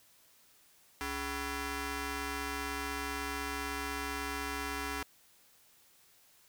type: ring-modulated tone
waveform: 10% pulse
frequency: 350 Hz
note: F4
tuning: 4 cents sharp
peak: -24 dBFS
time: 1.01-5.03 s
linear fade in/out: 0 ms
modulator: 633 Hz
effects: white hiss -64 dBFS RMS until 6.48 s